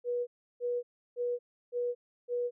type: tone bursts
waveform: sine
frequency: 485.7 Hz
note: B4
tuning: 29 cents flat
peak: -29 dBFS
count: 5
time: 0.04-2.51 s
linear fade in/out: 50 ms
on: 230 ms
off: 330 ms
effects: none